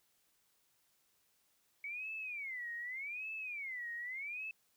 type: tone with vibrato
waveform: sine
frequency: 2217 Hz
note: C#7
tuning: in tune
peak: -40 dBFS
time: 1.84-4.51 s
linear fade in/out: 2 ms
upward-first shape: sine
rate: 0.84 Hz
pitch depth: 290 cents each way
effects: white hiss -75 dBFS RMS until 4.76 s